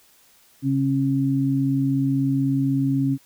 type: tone pair together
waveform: sine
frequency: 136.2 / 272.4 Hz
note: C#3 / C#4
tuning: -30 / -30 cents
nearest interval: octave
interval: 1200 cents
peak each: -22 / -20 dBFS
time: 0.62-3.18 s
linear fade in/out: 50 ms
effects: white hiss -56 dBFS RMS until 3.25 s